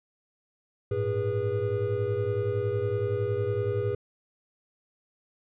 triangle tone cluster, 102.6 / 113.4 / 409.8 / 486.6 Hz, G#2 / A#2 / G#4 / B4, -21 / -47 / -23 / -26 cents, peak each -30 / -30 / -27 / -30 dBFS, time 0.91-3.95 s, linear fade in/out 5 ms, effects resampled to 8000 Hz

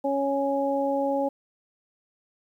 harmonic tone, 277.2 Hz, C#4, in tune, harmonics 1 / 2 / 3, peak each -28 / -25 / -29 dBFS, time 0.04-1.29 s, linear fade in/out 10 ms, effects 10-bit

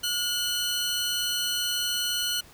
sawtooth tone cluster, 1438 / 2996 / 4235 Hz, F#6 / F#7 / C8, -50 / +21 / +20 cents, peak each -30 / -25 / -28 dBFS, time 0.03-2.41 s, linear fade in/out 10 ms, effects pink hiss -52 dBFS RMS until 2.53 s

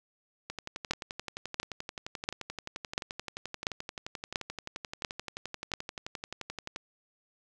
two click trains, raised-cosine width 0.2 ms, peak -11 / -20 dBFS, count 8 / 73, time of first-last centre 0.91-5.738 / 0.5-6.761 s, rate 1.45 / 11.5 Hz, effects none

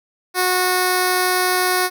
5% pulse tone with notch filter, 365.7 Hz, F#4, 20 cents flat, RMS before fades -18 dBFS, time 0.34-1.9 s, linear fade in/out 50 ms, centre 3000 Hz, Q 1, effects none

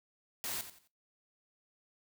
white noise with echo, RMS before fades -38 dBFS, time 0.44-0.61 s, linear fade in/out 0 ms, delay 88 ms, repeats 3, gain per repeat -11 dB, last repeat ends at 0.874 s, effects noise-tail reverb RT60 0.2 s tail -17 dB re dry

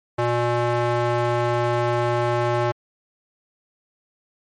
square tone with band-pass filter, 120 Hz, B2, 49 cents flat, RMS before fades -21 dBFS, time 0.18-2.72 s, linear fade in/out 10 ms, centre 770 Hz, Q 0.88, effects MP3 48 kbps

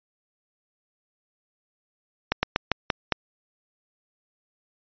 slowing click train, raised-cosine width 0.3 ms, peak -4 dBFS, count 6, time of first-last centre 2.32-3.123 s, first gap 110 ms, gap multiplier 1.19, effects resampled to 11025 Hz

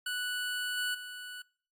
25% pulse tone with level steps, 1480 Hz, F#6, in tune, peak -29 / -27 / -38 dBFS, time 0.06-1.42 s, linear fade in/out 5 ms, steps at 0.77 / 0.94 s, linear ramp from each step 10 ms, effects noise-tail reverb RT60 0.5 s tail -25 dB re dry + AAC 64 kbps

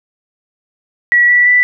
sine tone with pitch steps, 1933 / 1954.3 / 1975.9 Hz, B6 / B6 / B6, -38 / -19 / 0 cents, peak -6 dBFS, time 1.12-1.63 s, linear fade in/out 0 ms, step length 170 ms, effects none

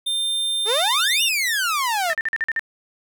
square tone, 3600 Hz, A7, 39 cents sharp, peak -21 dBFS, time 0.06-1.29 s, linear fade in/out 10 ms
sawtooth exponential two-way sweep, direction up then down, 392 to 2946 to 613 Hz, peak -16 dBFS, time 0.65-2.15 s, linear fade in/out 50 ms, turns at 1.23 s
sine tone bursts, 1800 Hz, A6, 39 cents sharp, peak -19 dBFS, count 7, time 2.1-2.594 s, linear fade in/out 0 ms, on 32 ms, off 45 ms
effects none

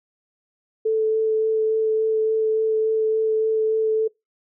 sine tone with vibrato, 439.1 Hz, A4, 4 cents flat, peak -17 dBFS, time 0.85-4.08 s, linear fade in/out 10 ms, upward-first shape sine, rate 3.5 Hz, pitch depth 9 cents each way, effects noise-tail reverb RT60 0.2 s tail -24 dB re dry

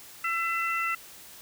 harmonic tone, 671 Hz, E5, 31 cents sharp, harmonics 2 / 3 / 4, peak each -29 / -31 / -32 dBFS, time 0.24-0.95 s, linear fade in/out 5 ms, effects white hiss -48 dBFS RMS until 1.41 s

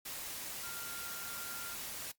sine tone in noise, 1393 Hz, F6, 5 cents flat, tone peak -47 dBFS, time 0.63-1.75 s, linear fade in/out 10 ms, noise white, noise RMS -43 dBFS, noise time 0.05-2.12 s, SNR -7 dB, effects noise-tail reverb RT60 0.1 s tail -17 dB re dry + Opus 48 kbps

